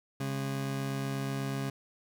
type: tone pair together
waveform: 30% pulse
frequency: 136.27 / 204.4 Hz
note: C#3 / G#3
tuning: -29 / -27 cents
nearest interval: perfect fifth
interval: 702 cents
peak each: -30 / -37 dBFS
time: 0.2-1.7 s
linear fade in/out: 5 ms
effects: none